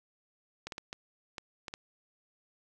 clicks, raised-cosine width 0.2 ms, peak -22 dBFS, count 7, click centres 0.67 / 0.722 / 0.781 / 0.929 / 1.382 / 1.682 / 1.739 s, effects none

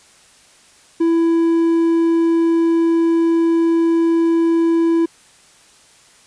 triangle tone, 332.2 Hz, E4, 13 cents sharp, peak -10 dBFS, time 1-5.06 s, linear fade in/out 10 ms, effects white hiss -49 dBFS RMS until 6.26 s + resampled to 22050 Hz

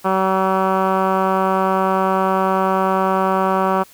10% pulse tone with low-pass filter, 190 Hz, F#3, 46 cents sharp, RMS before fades -17 dBFS, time 0.04-3.84 s, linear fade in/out 20 ms, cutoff 1300 Hz, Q 1.9, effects white hiss -47 dBFS RMS until 3.93 s

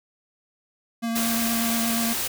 square tone with vibrato, 230 Hz, A#3, 23 cents flat, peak -25 dBFS, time 1.02-2.14 s, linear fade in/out 20 ms, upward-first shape triangle, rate 8.5 Hz, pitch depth 18 cents each way
white noise, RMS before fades -27 dBFS, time 1.15-2.28 s, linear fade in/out 10 ms
effects none

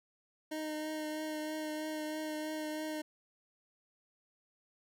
25% pulse tone with vibrato, 308.7 Hz, D#4, 14 cents flat, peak -33 dBFS, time 0.51-3.02 s, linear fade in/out 10 ms, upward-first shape triangle, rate 3.1 Hz, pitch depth 19 cents each way, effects none

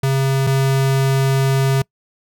square tone pair in turn, 135 / 135 Hz, C#3 / C#3, -45 / -45 cents, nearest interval unison, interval 0 cents, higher neither, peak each -15 / -14 dBFS, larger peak second, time 0.03-0.47 / 0.47-1.82 s, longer second, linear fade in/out 5 ms, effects noise-tail reverb RT60 0.1 s tail -25 dB re dry

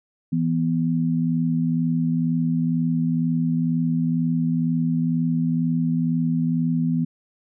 sine tone pair together, 164.81 / 246.9 Hz, E3 / B3, 0 / 0 cents, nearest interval perfect fifth, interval 700 cents, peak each -21 / -22 dBFS, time 0.32-7.05 s, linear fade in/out 10 ms, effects none

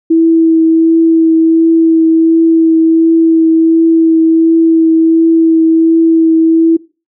sine tone with vibrato, 326 Hz, E4, 19 cents flat, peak -4 dBFS, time 0.1-6.77 s, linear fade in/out 10 ms, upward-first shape triangle, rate 1.4 Hz, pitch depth 15 cents each way, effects noise-tail reverb RT60 0.3 s tail -20 dB re dry

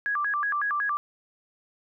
sine tone with vibrato, 1396.9 Hz, F6, in tune, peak -24 dBFS, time 0.06-0.97 s, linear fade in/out 0 ms, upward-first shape square, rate 5.4 Hz, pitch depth 300 cents each way, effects none

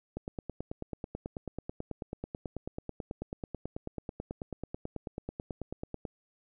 click train, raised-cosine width 2 ms, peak -23 dBFS, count 55, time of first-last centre 0.17-6.052 s, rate 9.18 Hz, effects none

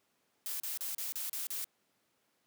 blue noise bursts, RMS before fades -38 dBFS, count 7, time 0.46-1.644 s, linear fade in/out 0 ms, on 140 ms, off 34 ms, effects pink hiss -75 dBFS RMS until 2.46 s + high-pass 200 Hz 12 dB/octave

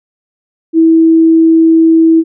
sine tone, 325.5 Hz, E4, 22 cents flat, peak -3 dBFS, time 0.73-2.24 s, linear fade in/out 50 ms, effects none

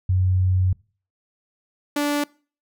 sine / sawtooth tone pair in turn, 92.5 / 291 Hz, F#2 / D4, 0 / -16 cents, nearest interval octave + minor sixth, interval 1984 cents, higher second, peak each -16 dBFS, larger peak neither, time 0.09-0.73 / 1.96-2.24 s, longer first, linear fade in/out 5 ms, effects noise-tail reverb RT60 0.4 s tail -24 dB re dry

